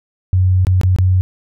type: tone with dropouts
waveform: sine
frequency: 92.5 Hz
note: F#2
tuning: in tune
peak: -9 dBFS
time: 0.33-1.21 s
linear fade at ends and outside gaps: 0 ms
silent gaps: 0.649-0.669 / 0.813-0.834 / 0.962-0.986 s
effects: none